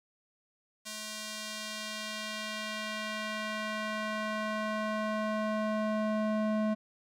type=tone with band-pass filter sweep; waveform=square; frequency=215.1 Hz; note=A3; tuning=39 cents flat; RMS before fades=-34 dBFS; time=0.85-6.75 s; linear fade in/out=20 ms; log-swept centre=6600 to 460 Hz; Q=0.77; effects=none